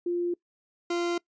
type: tone pair in turn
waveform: sine / 40% pulse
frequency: 349.2 / 346 Hz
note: F4 / F4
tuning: 0 / -16 cents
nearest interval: unison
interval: 16 cents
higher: first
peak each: -25 dBFS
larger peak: neither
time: 0.06-0.34 / 0.9-1.18 s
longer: neither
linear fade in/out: 5 ms
effects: noise-tail reverb RT60 0.1 s tail -23 dB re dry + resampled to 16000 Hz